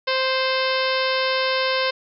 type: harmonic tone with a mistuned harmonic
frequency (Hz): 523.3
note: C5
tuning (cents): 0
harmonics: 1 / 2 / 3 / 4 / 5 / 6 / 7 / 8 / 9 / 10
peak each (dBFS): -23 / -26 / -28 / -29 / -30 / -31 / -31 / -32 / -33 / -33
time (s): 0.07-1.91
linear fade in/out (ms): 10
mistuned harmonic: 6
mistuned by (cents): -36
effects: none